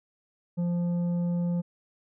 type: tone with tanh clipping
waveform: sine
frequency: 174 Hz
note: F3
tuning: 6 cents flat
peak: -26 dBFS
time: 0.57-1.62 s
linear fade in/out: 20 ms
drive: 7 dB
effects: none